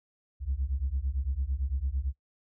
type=beating tone pair; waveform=sine; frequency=62.9 / 71.8 Hz; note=B1 / D2; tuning=+32 / -39 cents; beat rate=8.9 Hz; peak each=-30 dBFS; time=0.4-2.13 s; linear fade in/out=50 ms; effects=noise-tail reverb RT60 0.1 s tail -20 dB re dry + tanh soft clip ceiling -22 dBFS